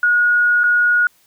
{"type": "tone with dropouts", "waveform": "sine", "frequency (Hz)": 1447, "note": "F#6", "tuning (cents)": -39, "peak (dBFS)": -11, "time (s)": [0.03, 1.07], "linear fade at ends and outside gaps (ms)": 2, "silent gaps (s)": [0.635, 0.639], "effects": ["white hiss -56 dBFS RMS until 1.26 s"]}